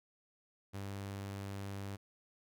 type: tone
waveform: sawtooth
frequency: 99 Hz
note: G2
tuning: 18 cents sharp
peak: -37 dBFS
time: 0.73-1.97 s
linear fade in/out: 20 ms
effects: none

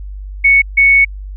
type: tone bursts at uneven times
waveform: sine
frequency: 2217 Hz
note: C#7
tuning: in tune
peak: -5 dBFS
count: 2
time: 0.44-0.62 / 0.77-1.05 s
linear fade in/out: 10 ms
effects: added 49 Hz sine -24 dBFS peak until 1.36 s

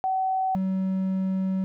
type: tone pair in turn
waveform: sine / triangle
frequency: 758 / 189.5 Hz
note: F#5 / F#3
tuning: +42 / +42 cents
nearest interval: 2 octaves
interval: 2400 cents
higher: first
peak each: -22 / -21 dBFS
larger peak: second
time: 0.04-0.55 / 0.55-1.64 s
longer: second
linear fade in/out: 0 ms
effects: none

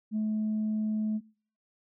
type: tone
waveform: sine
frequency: 215.4 Hz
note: A3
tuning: 37 cents flat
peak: -25 dBFS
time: 0.11-1.21 s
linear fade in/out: 50 ms
effects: noise-tail reverb RT60 0.5 s tail -26 dB re dry + tanh soft clip ceiling -24 dBFS

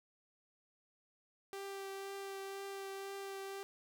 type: tone with vibrato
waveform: sawtooth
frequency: 392 Hz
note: G4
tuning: in tune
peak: -39 dBFS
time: 1.53-3.63 s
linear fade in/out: 0 ms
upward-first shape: triangle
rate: 2 Hz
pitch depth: 13 cents each way
effects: none

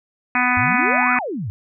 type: harmonic tone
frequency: 248.6 Hz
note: B3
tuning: 12 cents sharp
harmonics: 1 / 3 / 4 / 5 / 6 / 7 / 8 / 9 / 10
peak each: -24 / -24 / -24 / -24 / -24 / -24 / -24 / -24 / -24 dBFS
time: 0.35-1.19 s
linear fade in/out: 2 ms
type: exponential two-way sweep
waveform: sine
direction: up then down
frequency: 90.4 to 1480 to 90.4 Hz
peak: -23 dBFS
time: 0.57-1.5 s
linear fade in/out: 0 ms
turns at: 1.13 s
effects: none

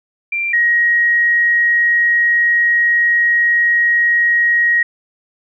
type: tone pair in turn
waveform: sine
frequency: 2365 / 1889.1 Hz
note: D7 / A#6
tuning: +12 / +23 cents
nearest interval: major third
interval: 389 cents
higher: first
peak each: -16 / -10 dBFS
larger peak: second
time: 0.32-0.53 / 0.53-4.83 s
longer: second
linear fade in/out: 5 ms
effects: none

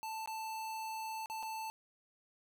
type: tone with dropouts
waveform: square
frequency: 883 Hz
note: A5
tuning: 6 cents sharp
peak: -40 dBFS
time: 0.03-1.7 s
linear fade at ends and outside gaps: 0 ms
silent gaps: 0.259-0.275 / 1.259-1.299 / 1.427-1.431 s
effects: none

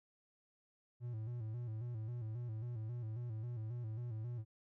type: tone with vibrato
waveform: triangle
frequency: 115.1 Hz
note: A#2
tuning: 22 cents flat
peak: -38 dBFS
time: 1-4.45 s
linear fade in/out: 50 ms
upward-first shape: square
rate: 3.7 Hz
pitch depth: 88 cents each way
effects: none

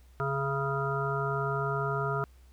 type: harmonic tone with a mistuned harmonic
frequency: 138.59 Hz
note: C#3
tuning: in tune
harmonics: 1 / 3 / 5 / 7 / 9 / 10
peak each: -32 / -34 / -37 / -38 / -35 / -36 dBFS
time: 0.2-2.24 s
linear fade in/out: 0 ms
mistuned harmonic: 5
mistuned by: -29 cents
effects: added 63 Hz sine -53 dBFS peak until 2.52 s + pink hiss -66 dBFS RMS until 2.52 s

